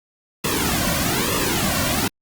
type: noise with flanger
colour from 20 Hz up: pink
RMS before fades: -21 dBFS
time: 0.44-2.08 s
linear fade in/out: 5 ms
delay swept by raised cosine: 1.3 to 2.4 ms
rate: 1.1 Hz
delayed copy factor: -0.8
effects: Opus 48 kbps